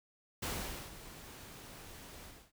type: noise with ADSR envelope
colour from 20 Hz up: pink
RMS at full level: -37 dBFS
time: 0.42-2.52 s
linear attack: 11 ms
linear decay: 470 ms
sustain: -14 dB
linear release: 280 ms
effects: none